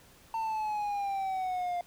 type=exponential sweep; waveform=triangle; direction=down; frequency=905 to 698.5 Hz; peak=-28 dBFS; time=0.34-1.81 s; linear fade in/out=2 ms; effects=pink hiss -58 dBFS RMS until 1.86 s